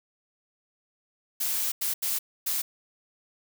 blue noise bursts at uneven times, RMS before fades -28 dBFS, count 4, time 1.4-1.72 / 1.81-1.94 / 2.02-2.19 / 2.46-2.62 s, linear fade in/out 10 ms, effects none

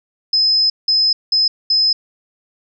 sine tone bursts at uneven times, 5100 Hz, D#8, 42 cents sharp, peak -11 dBFS, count 4, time 0.33-0.7 / 0.88-1.13 / 1.32-1.48 / 1.7-1.93 s, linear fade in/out 5 ms, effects none

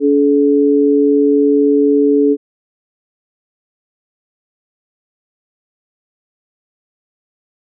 sine tone pair together, 285 / 428.9 Hz, C#4 / A4, +48 / -44 cents, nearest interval perfect fifth, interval 708 cents, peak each -11 / -11 dBFS, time 0-2.37 s, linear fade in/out 50 ms, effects none

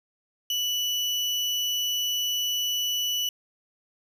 35% pulse tone, 2960 Hz, F#7, in tune, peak -23 dBFS, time 0.5-3.29 s, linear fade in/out 2 ms, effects none

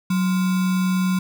sine tone with sample-and-hold, 185 Hz, F#3, in tune, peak -17 dBFS, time 0.1-1.19 s, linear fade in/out 5 ms, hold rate 1225 Hz, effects none

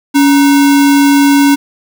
sine tone with sample-and-hold, 281.7 Hz, C#4, 28 cents sharp, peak -4 dBFS, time 0.14-1.56 s, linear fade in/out 20 ms, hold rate 1225 Hz, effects none

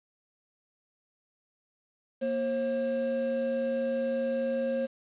triangle tone pair together, 235.1 / 536 Hz, A#3 / C5, +15 / +42 cents, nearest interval octave + major second, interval 1427 cents, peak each -31 / -26 dBFS, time 2.21-4.87 s, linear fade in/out 20 ms, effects resampled to 8000 Hz + 9-bit

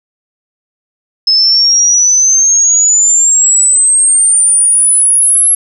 sine exponential sweep, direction up, 5170 to 11175 Hz, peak -5 dBFS, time 1.27-5.55 s, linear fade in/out 5 ms, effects none

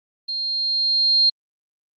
sine tone with level ramp, 4200 Hz, C8, 6 cents sharp, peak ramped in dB -24 to -12 dBFS, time 0.28-1.3 s, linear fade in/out 10 ms, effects Opus 32 kbps

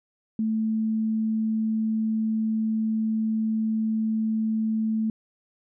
sine tone, 220 Hz, A3, in tune, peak -22 dBFS, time 0.39-5.1 s, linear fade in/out 2 ms, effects none

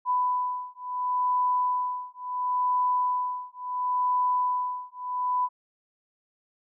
sine beating tone pair, 996 / 996.72 Hz, B5 / B5, +14 / +16 cents, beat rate 0.72 Hz, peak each -27 dBFS, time 0.05-5.49 s, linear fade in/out 50 ms, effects none

